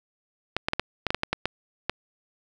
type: clicks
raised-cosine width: 0.3 ms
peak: -8 dBFS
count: 11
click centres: 0.566 / 0.685 / 0.734 / 0.796 / 1.067 / 1.105 / 1.146 / 1.234 / 1.33 / 1.456 / 1.896 s
effects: 8-bit